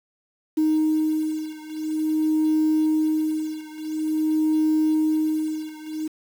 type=beating tone pair; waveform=sine; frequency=311.1 / 311.58 Hz; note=D#4 / D#4; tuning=0 / +3 cents; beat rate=0.48 Hz; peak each=-21 / -22 dBFS; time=0.57-6.08 s; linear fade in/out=10 ms; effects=tanh soft clip ceiling -14 dBFS + 7-bit